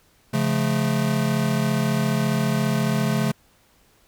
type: chord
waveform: square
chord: Db augmented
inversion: none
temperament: just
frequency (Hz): 138.59 / 173.24 / 216.5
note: Db3 / F3 / A3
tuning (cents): 0 / -14 / -28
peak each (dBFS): -24 / -27 / -24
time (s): 0.33-3.32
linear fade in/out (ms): 10
effects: pink hiss -59 dBFS RMS until 4.07 s